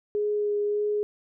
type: tone with vibrato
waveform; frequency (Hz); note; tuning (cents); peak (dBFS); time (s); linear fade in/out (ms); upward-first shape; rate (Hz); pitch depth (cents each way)
sine; 415.3; G#4; 0; -23; 0.15-1.03; 0; sine; 1.7; 11
effects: none